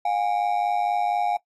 triangle ring-modulated tone, 765 Hz, G5, 42 cents flat, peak -16 dBFS, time 0.05-1.37 s, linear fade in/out 5 ms, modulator 52.1 Hz, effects noise-tail reverb RT60 0.1 s tail -20 dB re dry + AAC 64 kbps

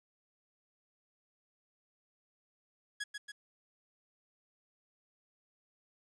sawtooth tone with echo, 1669 Hz, G#6, 8 cents sharp, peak -32 dBFS, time 3-3.04 s, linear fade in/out 10 ms, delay 140 ms, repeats 2, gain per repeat -4 dB, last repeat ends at 3.32 s, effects resampled to 22050 Hz + 11-bit

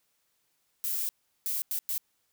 violet noise bursts at uneven times, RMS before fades -31 dBFS, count 4, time 0.84-1.09 / 1.46-1.62 / 1.71-1.79 / 1.89-1.98 s, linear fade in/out 0 ms, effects white hiss -74 dBFS RMS until 2.32 s

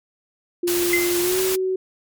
sine tone with pitch glide, 349.9 to 375 Hz, F4 to F#4, +3 to +23 cents, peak -19 dBFS, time 0.63-1.76 s, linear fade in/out 5 ms, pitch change +120 cents, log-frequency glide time 1.2-1.39 s
white noise, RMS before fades -25 dBFS, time 0.67-1.56 s, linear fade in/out 10 ms
sine tone with exponential decay, 2069 Hz, C7, 20 cents flat, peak -15 dBFS, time 0.93-1.25 s, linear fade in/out 2 ms, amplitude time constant 69 ms
effects MP3 96 kbps

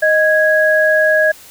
sine tone pair together, 623 / 1657.5 Hz, D#5 / G#6, +2 / -4 cents, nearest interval octave + perfect fourth, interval 1694 cents, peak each -12 dBFS, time 0.02-1.32 s, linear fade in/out 10 ms, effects white hiss -40 dBFS RMS until 1.5 s

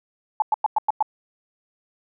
sine tone bursts, 861 Hz, A5, 38 cents flat, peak -15 dBFS, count 6, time 0.4-1.026 s, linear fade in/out 2 ms, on 21 ms, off 100 ms, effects none

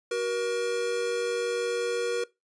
square tone pair together, 375.3 / 476 Hz, F#4 / A#4, +25 / +36 cents, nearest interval major third, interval 411 cents, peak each -34 / -28 dBFS, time 0.11-2.24 s, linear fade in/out 5 ms, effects noise-tail reverb RT60 0.2 s tail -20 dB re dry + resampled to 22050 Hz

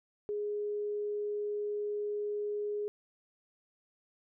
sine tone, 415.3 Hz, G#4, in tune, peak -32 dBFS, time 0.29-2.88 s, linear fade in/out 0 ms, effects none

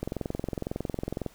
click train, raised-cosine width 2 ms, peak -17 dBFS, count 28, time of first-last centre 0.03-1.263 s, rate 21.9 Hz, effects pink hiss -57 dBFS RMS until 1.34 s

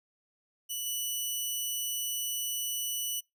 10% pulse tone with level steps, 2960 Hz, F#7, in tune, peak -25 / -23 dBFS, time 0.69-3.21 s, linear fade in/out 20 ms, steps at 0.86 s, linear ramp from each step 2 ms, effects noise-tail reverb RT60 0.2 s tail -25 dB re dry

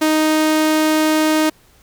sawtooth tone, 311.1 Hz, D#4, in tune, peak -9 dBFS, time 0.01-1.5 s, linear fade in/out 10 ms, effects pink hiss -52 dBFS RMS until 1.82 s

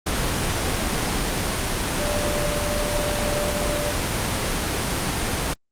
sine tone in noise, 590 Hz, D5, 8 cents sharp, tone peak -25 dBFS, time 1.99-3.92 s, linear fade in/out 10 ms, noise pink, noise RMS -23 dBFS, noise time 0.06-5.54 s, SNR -5 dB, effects low-pass 11000 Hz 12 dB/octave + Opus 32 kbps

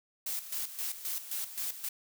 blue noise with tremolo, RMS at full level -35 dBFS, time 0.26-1.89 s, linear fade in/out 5 ms, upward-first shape square, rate 3.8 Hz, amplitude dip 70%, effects none

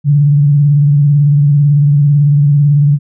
sine tone with vibrato, 144.7 Hz, D3, 25 cents flat, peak -5 dBFS, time 0.04-2.99 s, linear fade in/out 50 ms, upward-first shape sine, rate 18 Hz, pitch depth 57 cents each way, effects none

